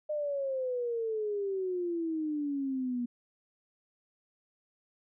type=exponential sweep; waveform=sine; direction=down; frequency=610 to 239 Hz; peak=-30 dBFS; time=0.09-3.06 s; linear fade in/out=10 ms; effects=none